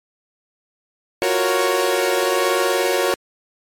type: chord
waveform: sawtooth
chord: Gb major seventh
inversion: third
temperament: equal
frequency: 349.2 / 370 / 466.2 / 554.4 Hz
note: F4 / Gb4 / Bb4 / Db5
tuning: 0 / 0 / 0 / 0 cents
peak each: -22 / -17 / -18 / -17 dBFS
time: 1.22-3.14 s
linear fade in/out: 0 ms
effects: MP3 64 kbps